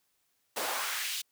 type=noise with high-pass filter sweep; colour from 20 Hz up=pink; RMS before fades=-34 dBFS; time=0.56-1.22 s; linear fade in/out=10 ms; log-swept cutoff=440 to 3800 Hz; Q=1.5; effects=white hiss -75 dBFS RMS until 1.31 s